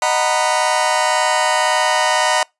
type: chord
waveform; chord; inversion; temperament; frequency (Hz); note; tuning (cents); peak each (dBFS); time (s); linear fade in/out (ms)
sawtooth; B major seventh; first; just; 617.4 / 740.8 / 926 / 987.8; D#5 / F#5 / A#5 / B5; -14 / +2 / -12 / 0; -16; 0.02-2.43; 2
effects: noise-tail reverb RT60 0.2 s tail -26 dB re dry + resampled to 24000 Hz